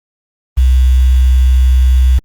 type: tone with quantisation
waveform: sine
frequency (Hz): 63.7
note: C2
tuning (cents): -46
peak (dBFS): -5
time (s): 0.57-2.19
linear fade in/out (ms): 10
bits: 5
effects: Opus 24 kbps